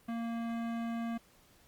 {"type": "tone with hard clipping", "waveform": "sine", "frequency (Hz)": 231.3, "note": "A#3", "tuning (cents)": -13, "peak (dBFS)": -36, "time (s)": [0.08, 1.18], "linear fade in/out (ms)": 10, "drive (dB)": 17, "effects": ["pink hiss -64 dBFS RMS until 1.67 s", "Opus 32 kbps"]}